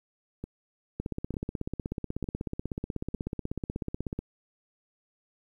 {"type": "two click trains", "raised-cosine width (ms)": 3, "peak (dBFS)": [-23, -19], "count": [4, 53], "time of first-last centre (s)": [[0.44, 3.143], [1, 4.19]], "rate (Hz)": [1.11, 16.3], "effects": ["10-bit"]}